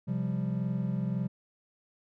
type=chord; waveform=triangle; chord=C suspended fourth; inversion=none; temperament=just; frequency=130.81 / 174.42 / 196.22 Hz; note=C3 / F3 / G3; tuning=0 / -2 / +2 cents; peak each=-31 dBFS; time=0.07-1.28 s; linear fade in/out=20 ms; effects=none